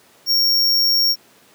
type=tone; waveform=square; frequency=5530 Hz; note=F8; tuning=18 cents flat; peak=-14 dBFS; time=0.26-1.16 s; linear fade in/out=50 ms; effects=pink hiss -51 dBFS RMS until 1.54 s + high-pass 200 Hz 12 dB/octave